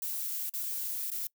violet noise with dropouts, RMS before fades -35 dBFS, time 0.02-1.27 s, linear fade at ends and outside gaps 2 ms, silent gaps 0.495-0.537 / 1.103-1.116 s, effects noise-tail reverb RT60 0.1 s tail -23 dB re dry

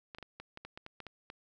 clicks, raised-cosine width 0.3 ms, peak -29 dBFS, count 11, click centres 0.148 / 0.185 / 0.227 / 0.4 / 0.574 / 0.65 / 0.775 / 0.864 / 1.003 / 1.067 / 1.301 s, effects none

